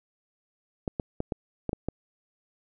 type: clicks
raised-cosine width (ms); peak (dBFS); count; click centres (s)
2; -15; 7; 0.878 / 0.998 / 1.204 / 1.322 / 1.693 / 1.731 / 1.886
effects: none